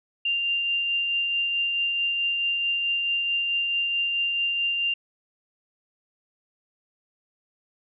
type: tone with tremolo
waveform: sine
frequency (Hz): 2788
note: F7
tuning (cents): -4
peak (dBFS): -21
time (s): 0.25-4.94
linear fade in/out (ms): 5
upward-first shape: triangle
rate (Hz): 4.6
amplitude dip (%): 30
effects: none

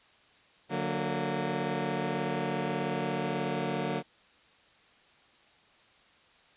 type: chord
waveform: 15% pulse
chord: D augmented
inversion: none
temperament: just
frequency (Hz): 146.83 / 183.54 / 229.4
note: D3 / F#3 / A#3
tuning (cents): 0 / -14 / -28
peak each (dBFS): -28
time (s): 0.69-4.03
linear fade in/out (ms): 50
effects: white hiss -61 dBFS RMS until 6.56 s + resampled to 8000 Hz

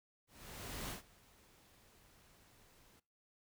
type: noise with ADSR envelope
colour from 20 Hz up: pink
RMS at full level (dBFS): -43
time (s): 0.27-3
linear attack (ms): 630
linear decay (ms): 120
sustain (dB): -23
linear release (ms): 8
effects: noise-tail reverb RT60 0.3 s tail -21 dB re dry

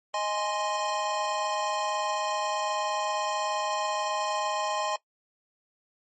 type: chord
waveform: square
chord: Ab major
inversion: second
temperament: equal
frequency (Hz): 622.3 / 830.6 / 1046.5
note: Eb5 / Ab5 / C6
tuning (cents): 0 / 0 / 0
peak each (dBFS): -33 / -32 / -32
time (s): 0.14-4.96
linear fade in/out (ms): 2
effects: noise-tail reverb RT60 0.1 s tail -19 dB re dry + MP3 32 kbps

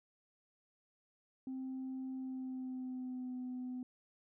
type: tone with pitch glide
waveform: sine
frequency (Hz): 261.6 to 252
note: C4 to B3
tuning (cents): 0 to +35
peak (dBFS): -38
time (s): 1.47-3.83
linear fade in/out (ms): 2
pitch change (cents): -65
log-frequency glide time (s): 2.15-3.36
effects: tanh soft clip ceiling -37 dBFS

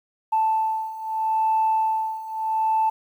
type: beating tone pair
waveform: sine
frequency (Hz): 880 / 880.78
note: A5 / A5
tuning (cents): 0 / +2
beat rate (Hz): 0.78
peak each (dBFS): -24 / -21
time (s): 0.32-2.9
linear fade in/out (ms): 10
effects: tanh soft clip ceiling -13 dBFS + 9-bit

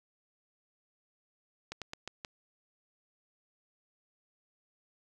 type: slowing click train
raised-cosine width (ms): 0.2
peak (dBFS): -22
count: 5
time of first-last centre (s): 1.72-2.248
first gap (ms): 97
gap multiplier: 1.21
effects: none

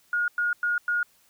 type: tone bursts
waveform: sine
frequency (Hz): 1434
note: F6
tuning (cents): +45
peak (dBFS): -22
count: 4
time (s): 0.13-1.03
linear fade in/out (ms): 2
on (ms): 150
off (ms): 100
effects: white hiss -62 dBFS RMS until 1.29 s

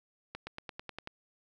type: accelerating click train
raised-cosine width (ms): 0.3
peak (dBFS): -24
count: 8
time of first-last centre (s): 0.35-1.074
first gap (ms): 120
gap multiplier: 0.95
effects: none

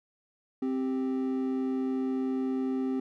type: tone pair together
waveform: triangle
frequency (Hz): 261.8 / 392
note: C4 / G4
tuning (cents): +1 / 0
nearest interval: perfect fifth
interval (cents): 699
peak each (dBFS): -26 / -33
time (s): 0.62-3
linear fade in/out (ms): 5
effects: none

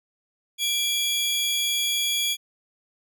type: tone pair together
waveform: sawtooth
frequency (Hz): 2368 / 3349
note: D7 / G#7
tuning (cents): +14 / +14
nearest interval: tritone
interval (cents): 600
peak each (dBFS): -27 / -20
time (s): 0.58-2.37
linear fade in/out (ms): 50
effects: none

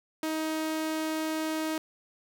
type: tone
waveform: sawtooth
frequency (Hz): 315.1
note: D#4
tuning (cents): +22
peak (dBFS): -25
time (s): 0.23-1.78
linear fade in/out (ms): 2
effects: 10-bit

